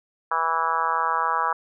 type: harmonic tone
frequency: 163.7 Hz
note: E3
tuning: 12 cents flat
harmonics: 3 / 4 / 5 / 6 / 7 / 8 / 9 / 10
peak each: -36 / -36 / -30 / -25 / -26 / -27 / -33 / -34 dBFS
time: 0.31-1.53 s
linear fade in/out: 5 ms
effects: none